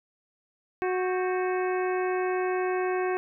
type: harmonic tone with a mistuned harmonic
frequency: 368 Hz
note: F#4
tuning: 9 cents flat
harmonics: 1 / 2 / 3 / 4 / 5 / 6 / 7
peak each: -26 / -32 / -36 / -38 / -40 / -42 / -43 dBFS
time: 0.82-3.17 s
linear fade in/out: 0 ms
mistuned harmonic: 4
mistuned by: +110 cents
effects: none